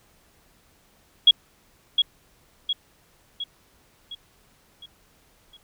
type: tone with echo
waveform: sine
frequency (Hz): 3322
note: G#7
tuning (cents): 0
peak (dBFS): -9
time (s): 1.27-1.31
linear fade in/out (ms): 5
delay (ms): 710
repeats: 6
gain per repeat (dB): -6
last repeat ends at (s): 5.57
effects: pink hiss -60 dBFS RMS until 5.63 s